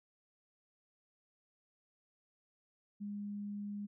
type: tone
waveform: sine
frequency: 204.6 Hz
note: G#3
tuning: 26 cents flat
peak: -39 dBFS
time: 3-3.87 s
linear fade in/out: 20 ms
effects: none